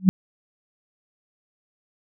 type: tone with exponential growth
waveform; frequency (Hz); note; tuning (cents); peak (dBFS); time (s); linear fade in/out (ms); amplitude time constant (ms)
sine; 187.5; F#3; +23; -6; 0-0.09; 0; 18
effects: none